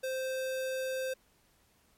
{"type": "tone", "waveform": "square", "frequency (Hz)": 522, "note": "C5", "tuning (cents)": -4, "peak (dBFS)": -33, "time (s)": [0.03, 1.14], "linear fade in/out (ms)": 10, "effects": ["pink hiss -68 dBFS RMS until 1.97 s", "MP3 64 kbps"]}